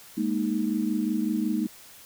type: chord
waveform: sine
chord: Ab suspended second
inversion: none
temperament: equal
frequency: 207.7 / 233.1 / 311.1 Hz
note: Ab3 / Bb3 / Eb4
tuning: 0 / 0 / 0 cents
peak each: -28 dBFS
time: 0.17-1.67 s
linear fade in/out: 10 ms
effects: white hiss -49 dBFS RMS until 2.05 s